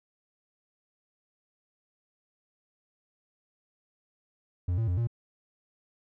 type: tone with pitch steps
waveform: triangle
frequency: 88.6 / 113.1 / 88.9 / 117.2 Hz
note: F2 / A2 / F2 / A#2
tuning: +25 / +48 / +31 / +10 cents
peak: -23 dBFS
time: 4.68-5.072 s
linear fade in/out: 5 ms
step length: 98 ms
effects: none